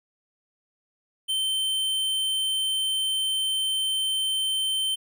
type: tone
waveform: square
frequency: 3100 Hz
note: G7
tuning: 20 cents flat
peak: -24 dBFS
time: 1.28-4.96 s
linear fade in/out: 20 ms
effects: none